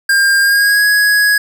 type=tone with pitch glide; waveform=square; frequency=1604 to 1667.3 Hz; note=G6 to G#6; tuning=+39 to +6 cents; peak=-9 dBFS; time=0.09-1.38 s; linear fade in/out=5 ms; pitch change=+67 cents; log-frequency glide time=0.41-0.85 s; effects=none